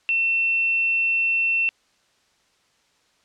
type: tone with quantisation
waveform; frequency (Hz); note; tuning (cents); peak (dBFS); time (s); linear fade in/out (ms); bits
sine; 2700; E7; +41; -18; 0.09-1.69; 0; 8
effects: white hiss -63 dBFS RMS until 3.24 s + low-pass 6000 Hz 12 dB/octave